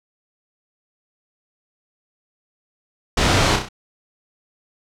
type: noise with echo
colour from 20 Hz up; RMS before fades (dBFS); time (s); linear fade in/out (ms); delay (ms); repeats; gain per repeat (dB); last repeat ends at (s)
pink; -17; 3.17-3.56; 5; 32; 4; -5; 3.688
effects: low-pass 6000 Hz 12 dB/octave